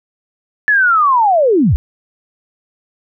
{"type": "linear sweep", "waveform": "sine", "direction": "down", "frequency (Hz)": [1745, 47.95], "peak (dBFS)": -8, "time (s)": [0.68, 1.76], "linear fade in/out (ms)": 0, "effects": []}